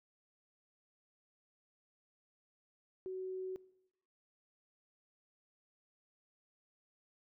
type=tone; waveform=sine; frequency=374.2 Hz; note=F#4; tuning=20 cents sharp; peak=-39 dBFS; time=3.06-3.56 s; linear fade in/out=0 ms; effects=noise-tail reverb RT60 0.9 s tail -21 dB re dry